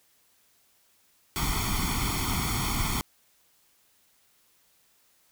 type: noise with comb filter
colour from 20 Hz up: pink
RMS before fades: -28 dBFS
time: 1.36-3.01 s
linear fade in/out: 0 ms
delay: 0.9 ms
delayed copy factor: +1
effects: white hiss -65 dBFS RMS until 5.31 s